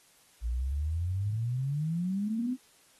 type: exponential sweep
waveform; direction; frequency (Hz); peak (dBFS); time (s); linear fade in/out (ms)
sine; up; 55.5 to 261.6; -28; 0.41-2.57; 50
effects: white hiss -62 dBFS RMS until 2.99 s + AAC 32 kbps